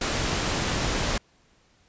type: noise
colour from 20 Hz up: pink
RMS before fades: -26 dBFS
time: 0.01-1.18 s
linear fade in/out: 5 ms
effects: pink hiss -62 dBFS RMS until 1.88 s + resampled to 16000 Hz